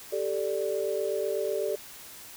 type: chord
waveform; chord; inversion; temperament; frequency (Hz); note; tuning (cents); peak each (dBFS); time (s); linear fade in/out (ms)
sine; G suspended second; none; equal; 392 / 440 / 587.3; G4 / A4 / D5; 0 / 0 / 0; -31; 0.12-1.76; 10
effects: white hiss -46 dBFS RMS until 2.36 s